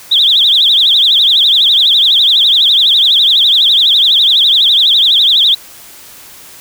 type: tone with vibrato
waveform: sine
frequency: 3520 Hz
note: A7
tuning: in tune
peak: -5 dBFS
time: 0.11-5.55 s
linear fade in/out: 10 ms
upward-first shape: triangle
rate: 12 Hz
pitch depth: 230 cents each way
effects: white hiss -35 dBFS RMS until 6.6 s